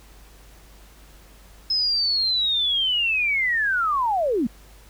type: linear sweep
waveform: sine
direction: down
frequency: 5160 to 205.2 Hz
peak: -19 dBFS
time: 1.7-4.47 s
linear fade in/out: 5 ms
effects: added 50 Hz sine -47 dBFS peak until 4.89 s + pink hiss -52 dBFS RMS until 4.89 s